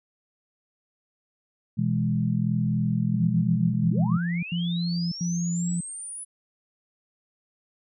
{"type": "chord", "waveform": "sine", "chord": "E major", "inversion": "second", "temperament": "equal", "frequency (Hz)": [123.47, 164.81, 207.7], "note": ["B2", "E3", "G#3"], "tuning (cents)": [0, 0, 0], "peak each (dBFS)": -26, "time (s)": [1.77, 4.18], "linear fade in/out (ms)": 20}
{"type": "tone bursts", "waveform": "sine", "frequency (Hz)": 172.2, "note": "F3", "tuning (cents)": -24, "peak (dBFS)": -24, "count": 4, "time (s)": [3.14, 5.807], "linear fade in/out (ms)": 5, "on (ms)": 600, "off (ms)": 89}
{"type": "linear sweep", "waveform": "sine", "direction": "up", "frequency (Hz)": [38.89, 10030], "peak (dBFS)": -34, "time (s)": [3.86, 6.25], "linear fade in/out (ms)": 20}
{"effects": []}